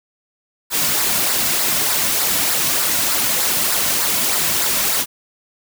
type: noise with flanger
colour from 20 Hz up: white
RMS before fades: -18 dBFS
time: 0.7-5.06 s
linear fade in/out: 50 ms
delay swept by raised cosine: 0.31 to 2.51 ms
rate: 3.3 Hz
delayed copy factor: -0.5
effects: none